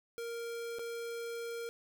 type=tone with dropouts; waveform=square; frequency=466.2 Hz; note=A#4; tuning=in tune; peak=-39 dBFS; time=0.18-1.69 s; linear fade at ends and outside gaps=0 ms; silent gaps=0.786-0.793 s; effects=13-bit